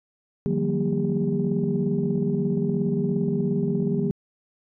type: tone cluster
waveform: sine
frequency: 151.2 / 176.7 / 193.7 / 234.4 / 402 Hz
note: D#3 / F3 / G3 / A#3 / G4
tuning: -49 / +21 / -20 / +10 / +44 cents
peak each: -27 dBFS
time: 0.46-4.11 s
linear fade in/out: 0 ms
effects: tanh soft clip ceiling -12 dBFS